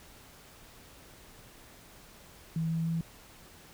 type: tone with pitch steps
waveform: sine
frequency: 162.6 / 163.83 / 165.06 Hz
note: E3 / E3 / E3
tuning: -23 / -10 / +3 cents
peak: -28 dBFS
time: 2.56-3.01 s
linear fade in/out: 2 ms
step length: 150 ms
effects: pink hiss -54 dBFS RMS until 3.73 s